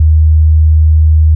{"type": "tone", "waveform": "sine", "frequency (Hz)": 78.1, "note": "D#2", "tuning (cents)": 7, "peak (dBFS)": -3, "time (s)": [0, 1.35], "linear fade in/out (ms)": 5, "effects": []}